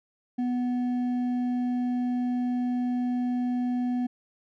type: tone with hard clipping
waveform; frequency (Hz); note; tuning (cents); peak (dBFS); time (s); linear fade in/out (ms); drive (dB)
triangle; 246.9; B3; 0; -26; 0.38-4.07; 10; 8
effects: none